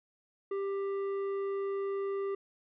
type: tone with tanh clipping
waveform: triangle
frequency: 394.4 Hz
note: G4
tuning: 11 cents sharp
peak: -33 dBFS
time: 0.51-2.35 s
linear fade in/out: 5 ms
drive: 13 dB
effects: none